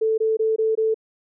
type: tone bursts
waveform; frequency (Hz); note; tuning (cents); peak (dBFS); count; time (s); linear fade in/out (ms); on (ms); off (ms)
sine; 441.2; A4; +5; -17; 5; 0.01-0.944; 10; 170; 21
effects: none